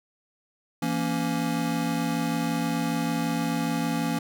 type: chord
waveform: square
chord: A# diminished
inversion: second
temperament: just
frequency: 167.82 / 233.1 / 279.7 Hz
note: E3 / A#3 / C#4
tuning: +31 / 0 / +16 cents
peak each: -30 dBFS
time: 0.82-4.19 s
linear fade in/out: 5 ms
effects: none